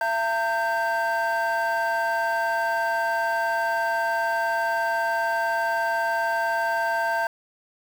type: tone cluster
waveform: triangle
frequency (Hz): 675 / 911 / 1568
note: E5 / A#5 / G6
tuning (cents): +41 / -40 / 0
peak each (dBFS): -24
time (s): 0.01-7.27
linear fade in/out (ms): 2
effects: tanh soft clip ceiling -12 dBFS + 7-bit